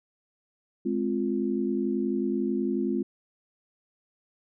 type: chord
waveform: sine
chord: F minor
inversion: first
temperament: equal with one note detuned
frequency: 210.6 / 261.6 / 349.2 Hz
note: Ab3 / C4 / F4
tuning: +24 / 0 / 0 cents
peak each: -29 dBFS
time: 0.85-3.03 s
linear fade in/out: 10 ms
effects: none